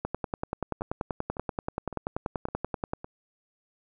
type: two click trains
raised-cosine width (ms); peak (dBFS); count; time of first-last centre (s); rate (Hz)
1; -24 / -15; 5 / 31; 0.81-3.045 / 0.05-2.935; 1.79 / 10.4
effects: none